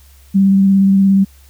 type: tone with vibrato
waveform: sine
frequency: 194.8 Hz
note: G3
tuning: 11 cents flat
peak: -7 dBFS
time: 0.34-1.25 s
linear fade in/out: 20 ms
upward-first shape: square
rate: 17 Hz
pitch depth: 12 cents each way
effects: added 68 Hz sine -42 dBFS peak until 1.49 s + white hiss -50 dBFS RMS until 1.49 s